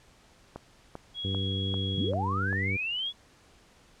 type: click train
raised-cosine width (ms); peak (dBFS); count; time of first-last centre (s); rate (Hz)
1; -24; 6; 0.56-2.529; 2.54
type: tone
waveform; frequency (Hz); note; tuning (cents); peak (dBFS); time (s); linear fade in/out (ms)
sine; 3322; G#7; 0; -33; 1.14-2.12; 50
type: harmonic tone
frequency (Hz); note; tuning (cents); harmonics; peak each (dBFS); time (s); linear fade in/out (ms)
97; G2; -18; 1 / 2 / 3 / 4 / 5; -30 / -36 / -40 / -42 / -44; 1.24-2.77; 10
type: linear sweep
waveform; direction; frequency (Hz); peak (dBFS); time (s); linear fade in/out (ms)
sine; up; 34 to 3430; -29; 1.94-3.13; 50
effects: pink hiss -59 dBFS RMS until 4 s + low-pass 8000 Hz 12 dB/octave